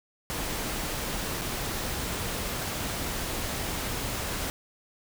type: noise with dropouts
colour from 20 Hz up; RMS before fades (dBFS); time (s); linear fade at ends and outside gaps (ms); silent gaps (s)
pink; -32; 0.3-4.5; 0; 1.413-1.418
effects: none